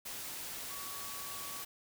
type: tone in noise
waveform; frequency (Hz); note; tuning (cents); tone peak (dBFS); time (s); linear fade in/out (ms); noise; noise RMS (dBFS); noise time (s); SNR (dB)
sine; 1131; C#6; +34; -49; 0.7-1.63; 10; white; -43; 0.05-1.65; -9
effects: none